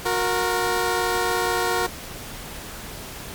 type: tone pair together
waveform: 15% pulse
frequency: 364.1 / 466.2 Hz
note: F#4 / A#4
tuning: -28 / 0 cents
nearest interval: major third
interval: 428 cents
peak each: -17 dBFS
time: 0.05-1.87 s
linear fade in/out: 10 ms
effects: pink hiss -36 dBFS RMS until 3.34 s + MP3 96 kbps